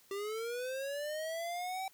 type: linear sweep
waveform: square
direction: up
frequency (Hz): 389.3 to 773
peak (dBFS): -37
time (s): 0.11-1.88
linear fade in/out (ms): 2
effects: white hiss -64 dBFS RMS until 1.93 s